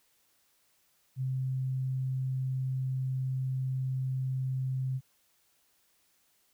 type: tone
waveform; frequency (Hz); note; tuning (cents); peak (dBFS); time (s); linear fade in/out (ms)
sine; 130.81; C3; 0; -29; 1.16-5.01; 50
effects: white hiss -70 dBFS RMS until 6.53 s